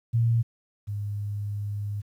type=tone pair in turn; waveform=sine; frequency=115.8 / 102.72 Hz; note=A#2 / G#2; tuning=-11 / -19 cents; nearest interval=major second; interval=208 cents; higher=first; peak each=-19 / -28 dBFS; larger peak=first; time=0.13-0.43 / 0.87-2.02 s; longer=second; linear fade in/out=20 ms; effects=10-bit